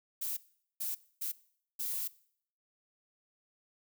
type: noise bursts at uneven times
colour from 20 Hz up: violet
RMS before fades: -36 dBFS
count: 4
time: 0.21-0.37 / 0.8-0.95 / 1.21-1.32 / 1.79-2.08 s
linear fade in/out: 10 ms
effects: noise-tail reverb RT60 0.6 s tail -20 dB re dry